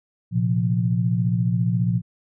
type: chord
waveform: sine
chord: Bb suspended second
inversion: none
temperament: just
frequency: 116.54 / 131.11 / 174.81 Hz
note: Bb2 / C3 / F3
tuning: 0 / +4 / +2 cents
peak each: -21 / -26 / -22 dBFS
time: 0.31-2.02 s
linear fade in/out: 50 ms
effects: none